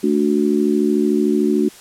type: chord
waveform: sine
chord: D major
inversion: second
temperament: just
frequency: 220.2 / 293.7 / 367.1 Hz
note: A3 / D4 / F#4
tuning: +2 / 0 / -14 cents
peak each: -18 dBFS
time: 0.03-1.69 s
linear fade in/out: 10 ms
effects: white hiss -42 dBFS RMS until 1.8 s + low-pass 11000 Hz 12 dB/octave